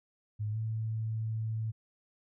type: tone with pitch glide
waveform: sine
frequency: 105.9 to 110.78 Hz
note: G#2 to A2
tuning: +34 to +12 cents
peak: -31 dBFS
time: 0.39-1.72 s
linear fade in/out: 20 ms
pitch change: +78 cents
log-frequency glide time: 0.51-0.57 s
effects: none